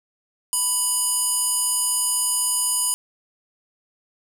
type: tone with band-pass filter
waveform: square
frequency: 988 Hz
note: B5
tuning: in tune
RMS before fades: -22 dBFS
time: 0.53-2.94 s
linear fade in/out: 0 ms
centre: 10000 Hz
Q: 5
effects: none